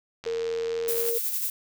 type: click train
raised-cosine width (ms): 0.2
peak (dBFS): -22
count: 72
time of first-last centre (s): 0.24-1.088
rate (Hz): 83.7
type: tone with pitch glide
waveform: sine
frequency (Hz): 460 to 465.6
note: A#4 to A#4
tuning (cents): -23 to -2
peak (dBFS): -26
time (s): 0.26-1.18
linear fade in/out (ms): 5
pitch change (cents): +21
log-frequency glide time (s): 0.66-1.04
type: noise with tremolo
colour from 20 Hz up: violet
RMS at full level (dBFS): -27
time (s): 0.88-1.5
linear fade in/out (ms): 2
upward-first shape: sine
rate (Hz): 11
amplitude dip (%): 40
effects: none